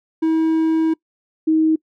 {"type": "tone pair in turn", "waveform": ["triangle", "sine"], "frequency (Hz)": [321.2, 316.4], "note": ["E4", "D#4"], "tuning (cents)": [-45, 29], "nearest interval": "unison", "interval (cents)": 26, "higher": "first", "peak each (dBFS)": -12, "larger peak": "neither", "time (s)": [[0.22, 0.94], [1.47, 1.76]], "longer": "first", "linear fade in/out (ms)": 10, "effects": ["noise-tail reverb RT60 0.1 s tail -23 dB re dry"]}